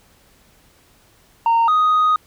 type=tone pair in turn; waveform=sine; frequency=921 / 1247.3 Hz; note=A#5 / D#6; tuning=-21 / +4 cents; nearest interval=perfect fourth; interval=525 cents; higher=second; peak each=-10 dBFS; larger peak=neither; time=1.46-1.68 / 1.68-2.16 s; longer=second; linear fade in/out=2 ms; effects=tanh soft clip ceiling -11 dBFS + pink hiss -54 dBFS RMS until 2.26 s